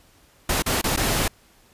pink noise with dropouts, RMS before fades -22 dBFS, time 0.49-1.28 s, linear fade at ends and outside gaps 5 ms, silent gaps 0.623-0.661 / 0.815-0.84 / 0.963-0.973 s, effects pink hiss -56 dBFS RMS until 1.73 s + resampled to 32000 Hz

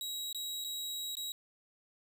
sawtooth tone with dropouts, 3846 Hz, B7, 47 cents flat, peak -34 dBFS, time 0.01-1.32 s, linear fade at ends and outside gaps 1 ms, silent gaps 0.328-0.347 / 0.641-0.646 / 1.153-1.169 s, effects none

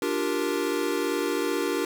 square chord, G minor seventh, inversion second, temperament equal, 293.7 / 349.2 / 392 / 466.2 Hz, D4 / F4 / G4 / Bb4, 0 / 0 / 0 / 0 cents, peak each -31 dBFS, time 0.02-1.85 s, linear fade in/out 2 ms, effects none

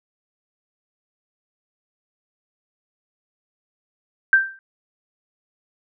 sine tone with exponential decay, 1568 Hz, G6, in tune, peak -7 dBFS, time 4.33-4.59 s, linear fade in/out 1 ms, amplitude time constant 55 ms, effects none

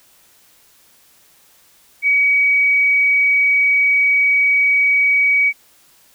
sine tone, 2265 Hz, C#7, 37 cents sharp, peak -11 dBFS, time 2.02-5.53 s, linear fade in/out 50 ms, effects white hiss -52 dBFS RMS until 6.14 s

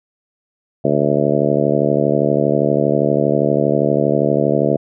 harmonic tone, 72.5 Hz, D2, 22 cents flat, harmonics 2 / 3 / 4 / 5 / 6 / 7 / 8 / 9, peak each -21 / -21 / -21 / -21 / -21 / -21 / -21 / -21 dBFS, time 0.84-4.77 s, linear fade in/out 10 ms, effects none

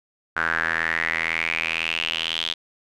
sawtooth tone with band-pass filter sweep, 82 Hz, E2, 9 cents flat, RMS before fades -25 dBFS, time 0.36-2.54 s, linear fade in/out 10 ms, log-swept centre 1500 to 3400 Hz, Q 6.5, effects none

